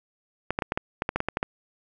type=clicks; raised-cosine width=0.5 ms; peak=-10 dBFS; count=12; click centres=0.506 / 0.589 / 0.622 / 0.721 / 0.775 / 1.021 / 1.091 / 1.16 / 1.204 / 1.286 / 1.371 / 1.429 s; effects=none